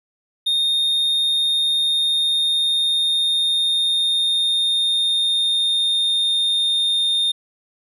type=tone with pitch glide; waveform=triangle; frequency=3678 to 3648 Hz; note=A#7 to A#7; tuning=-24 to -38 cents; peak=-15 dBFS; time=0.46-7.32 s; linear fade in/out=10 ms; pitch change=-14 cents; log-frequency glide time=1.18-7.11 s; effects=none